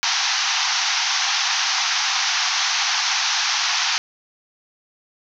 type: band-pass noise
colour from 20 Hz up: white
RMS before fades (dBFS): -21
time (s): 0.03-3.98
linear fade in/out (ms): 0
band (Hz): 730 to 6300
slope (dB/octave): 96
effects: none